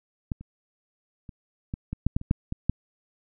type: clicks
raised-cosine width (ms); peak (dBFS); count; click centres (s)
5; -15 / -29 / -28 / -18 / -18 / -9 / -11 / -25 / -8 / -17 / -9; 11; 0.318 / 0.41 / 1.292 / 1.739 / 1.93 / 2.066 / 2.165 / 2.214 / 2.311 / 2.524 / 2.696
effects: none